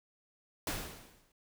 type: noise with exponential decay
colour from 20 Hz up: pink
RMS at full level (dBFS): -33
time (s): 0.67-1.32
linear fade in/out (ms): 2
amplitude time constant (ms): 140
effects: none